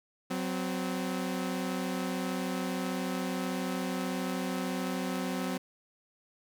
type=tone pair together; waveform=sawtooth; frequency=185 / 258.3 Hz; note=F#3 / C4; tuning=0 / -22 cents; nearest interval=tritone; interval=578 cents; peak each=-30 / -30 dBFS; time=0.3-5.58 s; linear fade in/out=10 ms; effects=none